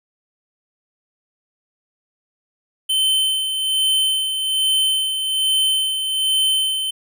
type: tone with tremolo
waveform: square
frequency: 3075 Hz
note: G7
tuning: 34 cents flat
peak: -15 dBFS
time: 2.89-6.91 s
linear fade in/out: 10 ms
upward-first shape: sine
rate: 1.2 Hz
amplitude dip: 50%
effects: none